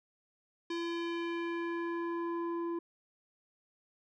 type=tone with low-pass filter sweep; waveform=square; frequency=339.1 Hz; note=E4; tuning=49 cents sharp; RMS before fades=-36 dBFS; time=0.7-2.79 s; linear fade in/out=5 ms; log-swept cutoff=4300 to 780 Hz; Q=1.6; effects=none